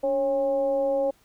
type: tone with frequency modulation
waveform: sine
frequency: 548 Hz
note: C#5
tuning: 20 cents flat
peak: -21 dBFS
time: 0.03-1.11 s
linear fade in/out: 10 ms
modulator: 263 Hz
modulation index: 0.5
effects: pink hiss -62 dBFS RMS until 1.24 s